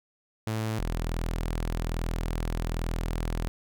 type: tone pair in turn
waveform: sawtooth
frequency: 110 / 41.2 Hz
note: A2 / E1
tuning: 0 / 0 cents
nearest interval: octave + perfect fourth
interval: 1700 cents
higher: first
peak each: -24 dBFS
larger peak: neither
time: 0.47-0.79 / 0.79-3.48 s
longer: second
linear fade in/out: 0 ms
effects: none